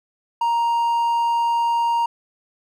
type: tone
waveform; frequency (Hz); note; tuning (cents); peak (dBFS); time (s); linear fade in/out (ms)
triangle; 935; A#5; +5; -15; 0.41-2.06; 5
effects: none